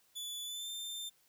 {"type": "tone with pitch glide", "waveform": "sawtooth", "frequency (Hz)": [3460, 3582], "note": ["A7", "A7"], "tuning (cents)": [-30, 30], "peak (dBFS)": -37, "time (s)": [0.15, 1.1], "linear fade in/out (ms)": 20, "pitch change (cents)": 60, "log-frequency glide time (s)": [0.44, 0.69], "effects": ["white hiss -70 dBFS RMS until 1.28 s"]}